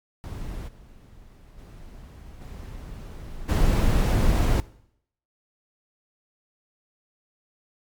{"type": "noise with level steps", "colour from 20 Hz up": "brown", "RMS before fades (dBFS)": [-34, -48, -43, -38, -19], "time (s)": [0.24, 4.6], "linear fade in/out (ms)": 0, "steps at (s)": [0.67, 1.57, 2.4, 3.48], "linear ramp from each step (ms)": 20, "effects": ["noise-tail reverb RT60 0.7 s tail -20 dB re dry", "MP3 96 kbps"]}